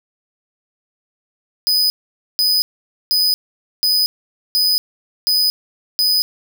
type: tone bursts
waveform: 45% pulse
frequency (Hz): 4995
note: D#8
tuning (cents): +6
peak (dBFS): -12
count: 7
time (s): 1.67-6.22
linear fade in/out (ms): 0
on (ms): 230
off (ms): 490
effects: none